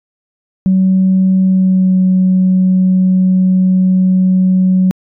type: tone with pitch glide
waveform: sine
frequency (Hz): 188.3 to 185.81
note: F#3 to F#3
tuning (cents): +31 to +8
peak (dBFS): -6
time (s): 0.66-4.91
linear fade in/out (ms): 0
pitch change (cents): -23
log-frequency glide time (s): 1.43-1.99
effects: tanh soft clip ceiling -3 dBFS